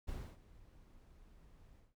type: noise with ADSR envelope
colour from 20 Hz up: brown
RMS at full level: -41 dBFS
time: 0.07-1.95 s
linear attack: 19 ms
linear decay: 280 ms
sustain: -20 dB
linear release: 180 ms
effects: noise-tail reverb RT60 0.1 s tail -24 dB re dry